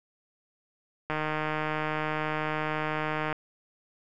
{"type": "click train", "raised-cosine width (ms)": 0.5, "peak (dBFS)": -15, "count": 344, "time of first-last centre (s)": [1.1, 3.327], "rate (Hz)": 154, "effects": []}